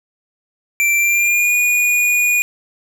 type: tone with pitch glide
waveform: square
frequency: 2349 to 2449 Hz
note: D7 to D#7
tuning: 0 to -28 cents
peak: -13 dBFS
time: 0.8-2.42 s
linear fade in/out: 0 ms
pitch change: +72 cents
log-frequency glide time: 0.97-1.54 s
effects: none